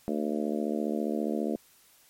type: harmonic tone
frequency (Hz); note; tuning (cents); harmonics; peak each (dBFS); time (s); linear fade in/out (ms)
74.8; D2; +32; 3 / 4 / 5 / 6 / 7 / 8 / 9; -31 / -33 / -35 / -37 / -38 / -39 / -40; 0.08-1.56; 0
effects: white hiss -60 dBFS RMS until 2.09 s + MP3 64 kbps